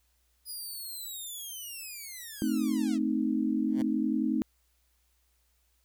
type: linear sweep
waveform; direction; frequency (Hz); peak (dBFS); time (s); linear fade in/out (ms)
5% pulse; down; 4995 to 597; -31; 0.45-2.99; 50
type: chord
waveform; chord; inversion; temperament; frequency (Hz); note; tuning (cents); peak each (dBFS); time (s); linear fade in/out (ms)
sine; A diminished; none; equal with one note detuned; 220 / 260.6 / 311.1; A3 / C4 / Eb4; 0 / -7 / 0; -30; 2.42-4.42; 0
type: tone with exponential growth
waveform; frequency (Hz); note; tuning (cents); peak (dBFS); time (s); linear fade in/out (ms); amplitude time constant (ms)
10% pulse; 129.6; C3; -16; -28; 3.67-3.82; 5; 32
effects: added 60 Hz sine -70 dBFS peak until 5.84 s + white hiss -73 dBFS RMS until 5.84 s